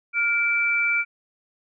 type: tone pair together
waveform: sine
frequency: 1410.1 / 2328 Hz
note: F6 / D7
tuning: +16 / -16 cents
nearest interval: major sixth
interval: 868 cents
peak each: -25 / -20 dBFS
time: 0.13-1.05 s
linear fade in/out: 50 ms
effects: none